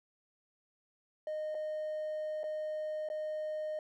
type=tone with dropouts; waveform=triangle; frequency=616 Hz; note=D#5; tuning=17 cents flat; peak=-32 dBFS; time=1.27-3.79 s; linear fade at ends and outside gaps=2 ms; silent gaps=1.546-1.55 / 2.433-2.44 / 3.088-3.1 s; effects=tanh soft clip ceiling -29 dBFS